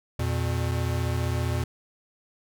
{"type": "tone pair together", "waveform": "square", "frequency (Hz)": [84.7, 119.91], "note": ["E2", "A#2"], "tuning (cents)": [48, 49], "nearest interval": "tritone", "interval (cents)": 601, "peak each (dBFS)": -28, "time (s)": [0.19, 1.64], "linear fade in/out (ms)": 5, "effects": []}